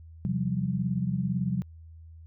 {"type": "chord", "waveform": "sine", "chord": "C suspended fourth", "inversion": "none", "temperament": "equal with one note detuned", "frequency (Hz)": [130.81, 174.61, 192.52], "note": ["C3", "F3", "G3"], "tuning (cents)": [0, 0, -31], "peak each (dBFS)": -30, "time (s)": [0.25, 1.62], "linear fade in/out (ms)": 0, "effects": ["added 81 Hz sine -45 dBFS peak until 2.26 s"]}